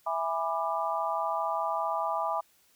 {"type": "chord", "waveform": "sine", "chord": "E dominant seventh", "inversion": "none", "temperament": "just", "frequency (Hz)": [659.3, 824.1, 988.9, 1186.7], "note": ["E5", "G#5", "B5", "D6"], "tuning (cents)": [0, -14, 2, 18], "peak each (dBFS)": -33, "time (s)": [0.06, 2.41], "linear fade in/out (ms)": 10, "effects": ["white hiss -65 dBFS RMS until 2.75 s"]}